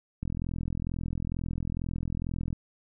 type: click train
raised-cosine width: 5 ms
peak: -20 dBFS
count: 98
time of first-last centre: 0.23-2.529 s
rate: 42.2 Hz
effects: none